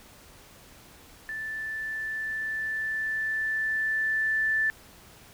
sine tone with level ramp, 1760 Hz, A6, in tune, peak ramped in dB -32 to -22 dBFS, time 1.29-4.7 s, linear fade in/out 0 ms, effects pink hiss -52 dBFS RMS until 5.33 s

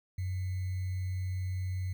sine tone with sample-and-hold, 92.5 Hz, F#2, in tune, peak -31 dBFS, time 0.18-1.93 s, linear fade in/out 5 ms, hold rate 2100 Hz, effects none

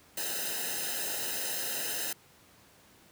white noise with comb filter, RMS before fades -34 dBFS, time 0.17-2.13 s, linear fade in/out 5 ms, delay 0.88 ms, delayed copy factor -0.95, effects pink hiss -59 dBFS RMS until 3.11 s + high-pass 80 Hz 12 dB/octave

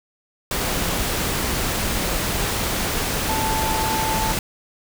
sine tone in noise, 880 Hz, A5, in tune, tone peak -23 dBFS, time 3.29-4.32 s, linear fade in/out 2 ms, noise pink, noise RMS -23 dBFS, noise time 0.51-4.39 s, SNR -3 dB, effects none

